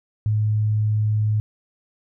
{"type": "tone", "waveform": "sine", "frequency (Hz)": 107, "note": "A2", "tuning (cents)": -48, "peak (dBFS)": -17, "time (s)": [0.26, 1.4], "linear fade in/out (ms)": 0, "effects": []}